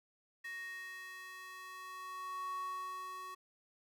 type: tone with high-pass filter sweep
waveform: square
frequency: 372.2 Hz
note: F#4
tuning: 10 cents sharp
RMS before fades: -45 dBFS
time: 0.44-3.35 s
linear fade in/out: 10 ms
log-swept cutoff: 1900 to 910 Hz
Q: 6.6
effects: none